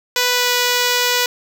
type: tone with pitch glide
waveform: 5% pulse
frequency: 493.9 to 490.8 Hz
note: B4 to B4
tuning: 0 to -11 cents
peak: -3 dBFS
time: 0.16-1.26 s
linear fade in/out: 2 ms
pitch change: -11 cents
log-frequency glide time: 0.29-0.53 s
effects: none